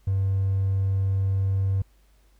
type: tone with hard clipping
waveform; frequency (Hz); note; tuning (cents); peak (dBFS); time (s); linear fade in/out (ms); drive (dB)
triangle; 96.7; G2; -23; -21; 0.07-1.82; 5; 4
effects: added 50 Hz sine -56 dBFS peak until 2.39 s + pink hiss -66 dBFS RMS until 2.39 s